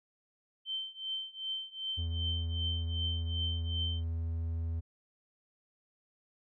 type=tone with tremolo; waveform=sine; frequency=3103 Hz; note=G7; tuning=18 cents flat; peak=-32 dBFS; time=0.65-4.04 s; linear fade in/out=50 ms; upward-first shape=triangle; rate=2.6 Hz; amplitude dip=95%
type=tone; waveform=triangle; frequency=82.41 Hz; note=E2; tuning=in tune; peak=-30 dBFS; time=1.97-4.81 s; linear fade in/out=20 ms
effects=none